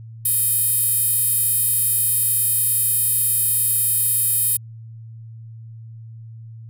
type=tone with high-pass filter; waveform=10% pulse; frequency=622.3 Hz; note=D#5; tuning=in tune; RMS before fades=-19 dBFS; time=0.25-4.57 s; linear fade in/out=5 ms; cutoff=12000 Hz; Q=6.3; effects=added 113 Hz sine -35 dBFS peak until 6.69 s